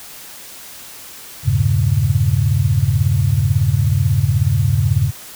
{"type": "chord", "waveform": "sine", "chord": "E diminished seventh", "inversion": "none", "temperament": "equal with one note detuned", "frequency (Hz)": [82.41, 100.17, 116.54, 138.59], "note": ["E2", "G2", "Bb2", "Db3"], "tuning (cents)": [0, 38, 0, 0], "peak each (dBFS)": [-21, -16, -19, -17], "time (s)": [1.43, 5.12], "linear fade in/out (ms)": 50, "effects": ["white hiss -36 dBFS RMS until 5.35 s"]}